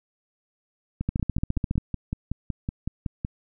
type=two click trains; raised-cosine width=5 ms; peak=-12 / -15 dBFS; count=11 / 13; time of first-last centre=1.09-1.78 / 1.01-3.249 s; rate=14.5 / 5.36 Hz; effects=none